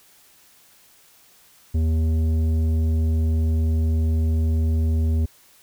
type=tone with tanh clipping; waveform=sine; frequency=80 Hz; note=D#2; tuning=49 cents sharp; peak=-19 dBFS; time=1.74-5.26 s; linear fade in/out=10 ms; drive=10 dB; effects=white hiss -54 dBFS RMS until 5.62 s